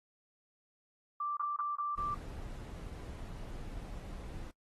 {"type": "tone bursts", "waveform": "sine", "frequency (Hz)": 1174.7, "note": "D6", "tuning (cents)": 0, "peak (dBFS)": -33, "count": 5, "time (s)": [1.2, 2.146], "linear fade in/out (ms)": 5, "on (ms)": 170, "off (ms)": 24}
{"type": "noise", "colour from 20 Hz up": "brown", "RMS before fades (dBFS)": -44, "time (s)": [1.97, 4.51], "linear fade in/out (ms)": 10}
{"effects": ["noise-tail reverb RT60 0.1 s tail -24 dB re dry", "AAC 32 kbps"]}